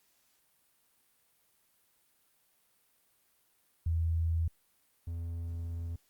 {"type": "tone pair in turn", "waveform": ["sine", "triangle"], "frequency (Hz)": [82.41, 84.34], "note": ["E2", "E2"], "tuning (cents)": [0, 40], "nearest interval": "unison", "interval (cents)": 40, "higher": "second", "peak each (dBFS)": [-27, -33], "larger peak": "first", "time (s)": [[3.86, 4.48], [5.07, 5.96]], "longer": "second", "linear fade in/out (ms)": 5, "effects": ["white hiss -71 dBFS RMS until 6.09 s", "Opus 48 kbps"]}